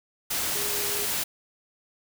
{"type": "tone in noise", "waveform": "sine", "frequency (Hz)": 411.6, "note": "G#4", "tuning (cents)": -16, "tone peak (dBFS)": -36, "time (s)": [0.55, 1.06], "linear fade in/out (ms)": 10, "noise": "white", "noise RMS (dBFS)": -28, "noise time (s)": [0.3, 1.24], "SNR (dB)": -11, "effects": []}